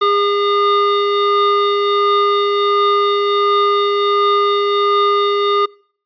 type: tone pair together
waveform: square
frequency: 406.8 / 1219 Hz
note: G#4 / D#6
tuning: -36 / -36 cents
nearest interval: octave + perfect fifth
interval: 1900 cents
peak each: -16 / -16 dBFS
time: 0.01-5.66 s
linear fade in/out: 10 ms
effects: noise-tail reverb RT60 0.5 s tail -24 dB re dry + resampled to 11025 Hz